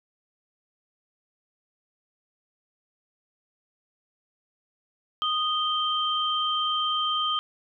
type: tone pair together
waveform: sine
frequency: 1240 / 3138 Hz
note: D#6 / G7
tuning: -6 / +1 cents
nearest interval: octave + major third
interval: 1607 cents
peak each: -26 dBFS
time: 5.22-7.39 s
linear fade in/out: 0 ms
effects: none